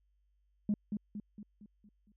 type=tone with echo; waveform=sine; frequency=207.7 Hz; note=G#3; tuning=in tune; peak=-26 dBFS; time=0.69-0.74 s; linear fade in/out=2 ms; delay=230 ms; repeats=6; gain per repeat=-6 dB; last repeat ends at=2.12 s; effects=tanh soft clip ceiling -24 dBFS + added 50 Hz sine -70 dBFS peak until 2.16 s